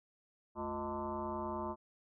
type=tone with frequency modulation; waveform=sine; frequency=622.3 Hz; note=D#5; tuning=in tune; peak=-36 dBFS; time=0.55-1.76 s; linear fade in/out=50 ms; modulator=135 Hz; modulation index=3.6; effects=none